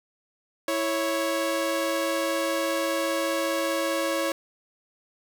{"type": "tone pair together", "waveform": "sawtooth", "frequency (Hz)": [329.2, 553.6], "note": ["E4", "C#5"], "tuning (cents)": [-2, -2], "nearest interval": "major sixth", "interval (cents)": 900, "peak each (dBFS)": [-25, -22], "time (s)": [0.68, 4.32], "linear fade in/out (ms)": 2, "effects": []}